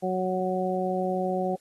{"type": "harmonic tone", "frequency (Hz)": 185, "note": "F#3", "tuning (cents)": 0, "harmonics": [1, 2, 3, 4], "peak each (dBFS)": [-30, -30, -30, -30], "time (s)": [0.02, 1.56], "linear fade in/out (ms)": 20, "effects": ["white hiss -64 dBFS RMS until 1.6 s", "AAC 32 kbps"]}